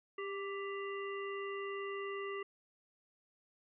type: harmonic tone with a mistuned harmonic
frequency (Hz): 397.3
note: G4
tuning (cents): +23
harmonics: 1 / 3 / 5 / 7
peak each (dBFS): -40 / -45 / -47 / -51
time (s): 0.18-2.43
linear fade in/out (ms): 5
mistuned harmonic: 3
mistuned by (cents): -33
effects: none